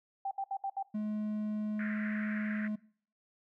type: tone bursts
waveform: sine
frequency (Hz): 784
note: G5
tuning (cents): 0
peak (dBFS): -32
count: 5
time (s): 0.25-0.828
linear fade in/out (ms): 5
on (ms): 62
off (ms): 67
type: tone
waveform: triangle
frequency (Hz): 212.3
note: G#3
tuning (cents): +38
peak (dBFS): -30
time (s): 0.94-2.76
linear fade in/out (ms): 10
type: band-pass noise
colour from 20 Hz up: pink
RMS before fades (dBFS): -43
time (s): 1.79-2.68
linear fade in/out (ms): 5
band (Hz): 1500 to 2000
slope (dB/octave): 48
effects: noise-tail reverb RT60 0.5 s tail -21 dB re dry